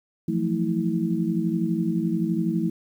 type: tone cluster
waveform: sine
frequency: 168.2 / 180 / 221.2 / 325.2 Hz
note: E3 / F#3 / A3 / E4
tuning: +35 / -47 / +9 / -23 cents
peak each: -27 dBFS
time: 0.28-2.7 s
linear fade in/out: 5 ms
effects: 9-bit